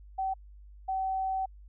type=tone pair in turn; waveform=sine; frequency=766 / 763.3 Hz; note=G5 / G5; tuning=-40 / -46 cents; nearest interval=unison; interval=6 cents; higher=first; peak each=-28 dBFS; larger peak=neither; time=0.18-0.34 / 0.88-1.46 s; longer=second; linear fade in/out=10 ms; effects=added 50 Hz sine -48 dBFS peak until 1.68 s